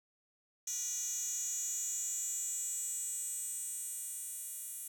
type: tone with high-pass filter sweep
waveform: 10% pulse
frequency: 483.3 Hz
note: B4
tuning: 38 cents flat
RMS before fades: -39 dBFS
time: 0.67-4.88 s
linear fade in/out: 5 ms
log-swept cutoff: 6100 to 9700 Hz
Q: 6.1
effects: none